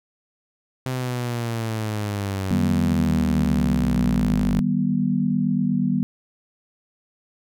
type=linear sweep; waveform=sawtooth; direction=down; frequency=130 to 48.59 Hz; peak=-20 dBFS; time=0.86-4.6 s; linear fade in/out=0 ms
type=chord; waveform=sine; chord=Eb augmented; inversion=none; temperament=just; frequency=155.56 / 194.45 / 243.1 Hz; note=Eb3 / G3 / B3; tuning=0 / -14 / -27 cents; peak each=-25 / -22 / -22 dBFS; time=2.51-6.03 s; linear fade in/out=0 ms
effects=none